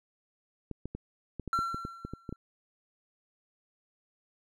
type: clicks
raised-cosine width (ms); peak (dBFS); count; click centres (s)
3; -24; 12; 0.713 / 0.856 / 0.95 / 1.397 / 1.477 / 1.59 / 1.745 / 1.851 / 2.05 / 2.136 / 2.292 / 2.326
type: tone with exponential decay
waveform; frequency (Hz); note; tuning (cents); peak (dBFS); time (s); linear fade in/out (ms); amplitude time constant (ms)
triangle; 1358; F6; -49; -23; 1.53-2.36; 1; 180
effects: none